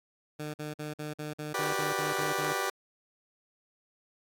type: tone bursts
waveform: 15% pulse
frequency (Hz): 151.1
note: D3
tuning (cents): +50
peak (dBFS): -29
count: 11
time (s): 0.39-2.53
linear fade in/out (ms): 10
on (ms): 150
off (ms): 49
type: chord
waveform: 15% pulse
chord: G major seventh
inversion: third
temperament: just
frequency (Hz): 367.5 / 392 / 490 / 588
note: F#4 / G4 / B4 / D5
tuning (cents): -12 / 0 / -14 / +2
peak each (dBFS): -32 / -27 / -29 / -31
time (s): 1.54-2.7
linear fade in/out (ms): 5
effects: AAC 64 kbps